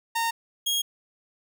sawtooth tone pair in turn, 919 / 3275 Hz, A#5 / G#7, -25 / -25 cents, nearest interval octave + minor seventh, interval 2200 cents, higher second, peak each -20 dBFS, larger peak neither, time 0.15-0.31 / 0.66-0.82 s, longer neither, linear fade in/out 10 ms, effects none

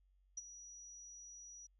sine tone with ADSR envelope, 5830 Hz, F#8, 26 cents flat, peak -39 dBFS, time 0.37-1.67 s, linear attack 8 ms, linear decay 26 ms, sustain -13 dB, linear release 10 ms, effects added 47 Hz sine -69 dBFS peak until 1.79 s

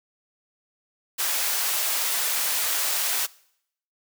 white high-pass noise, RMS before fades -25 dBFS, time 1.18-3.27 s, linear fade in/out 20 ms, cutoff 600 Hz, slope 12 dB/octave, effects noise-tail reverb RT60 0.7 s tail -22 dB re dry

